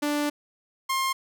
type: tone pair in turn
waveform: sawtooth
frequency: 293.7 / 1063.4 Hz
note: D4 / C6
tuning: 0 / +28 cents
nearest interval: octave + minor seventh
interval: 2228 cents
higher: second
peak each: -20 dBFS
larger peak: neither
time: 0.02-0.3 / 0.89-1.13 s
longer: first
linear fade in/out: 10 ms
effects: none